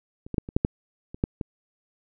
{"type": "clicks", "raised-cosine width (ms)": 3, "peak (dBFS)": [-27, -17, -9, -23, -6, -7, -24, -9, -16], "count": 9, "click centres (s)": [0.265, 0.343, 0.382, 0.489, 0.565, 0.649, 1.145, 1.239, 1.412], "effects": []}